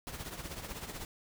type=noise with tremolo; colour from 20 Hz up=pink; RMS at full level=-40 dBFS; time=0.07-1.05 s; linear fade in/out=0 ms; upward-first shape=triangle; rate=16 Hz; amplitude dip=70%; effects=none